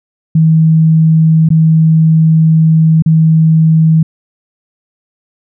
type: tone with dropouts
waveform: sine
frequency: 160 Hz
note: D#3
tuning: 49 cents sharp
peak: -4 dBFS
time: 0.35-4.03 s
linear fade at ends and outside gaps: 5 ms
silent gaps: 1.489-1.503 / 3.023-3.06 s
effects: none